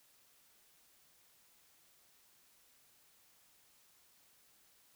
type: silence
effects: white hiss -68 dBFS RMS until 4.95 s